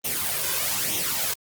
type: noise with flanger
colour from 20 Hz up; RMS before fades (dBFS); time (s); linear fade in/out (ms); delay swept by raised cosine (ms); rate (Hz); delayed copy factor
white; -26; 0.04-1.34; 10; 0.32 to 2.02; 1.1; +0.65
effects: high-pass 80 Hz 12 dB/octave + Opus 24 kbps